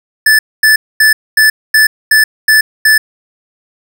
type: tone bursts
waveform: square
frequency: 1746 Hz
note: A6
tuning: 14 cents flat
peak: -5 dBFS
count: 8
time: 0.26-2.98 s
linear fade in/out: 5 ms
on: 130 ms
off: 240 ms
effects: none